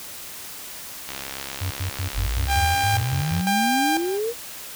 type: click train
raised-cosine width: 0.2 ms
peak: -14 dBFS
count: 159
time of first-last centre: 1.09-3.41 s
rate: 68.1 Hz
type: tone bursts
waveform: triangle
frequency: 92.5 Hz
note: F#2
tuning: in tune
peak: -22 dBFS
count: 10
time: 1.61-3.407 s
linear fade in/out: 5 ms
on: 96 ms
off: 93 ms
type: exponential sweep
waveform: sine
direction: up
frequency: 45.56 to 485.6 Hz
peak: -22 dBFS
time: 2.13-4.34 s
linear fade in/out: 50 ms
type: tone with tremolo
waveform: sawtooth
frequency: 797 Hz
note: G5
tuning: 28 cents sharp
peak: -16 dBFS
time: 2.47-4.2 s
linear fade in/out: 50 ms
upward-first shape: square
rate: 1 Hz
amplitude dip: 80%
effects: white hiss -37 dBFS RMS until 4.75 s